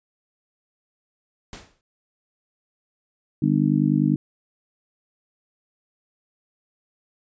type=noise with exponential decay; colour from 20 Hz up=pink; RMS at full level=-35 dBFS; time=1.53-1.81 s; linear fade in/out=1 ms; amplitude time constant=60 ms
type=harmonic tone; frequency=50 Hz; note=G1; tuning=35 cents sharp; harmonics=3 / 4 / 5 / 6; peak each=-22 / -23 / -22 / -23 dBFS; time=3.42-4.16 s; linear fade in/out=5 ms
effects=resampled to 16000 Hz